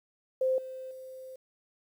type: tone with level steps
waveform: sine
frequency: 520 Hz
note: C5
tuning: 11 cents flat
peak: -24 / -38 / -42 dBFS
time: 0.41-1.36 s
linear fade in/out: 5 ms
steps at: 0.58 / 0.91 s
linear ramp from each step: 2 ms
effects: 10-bit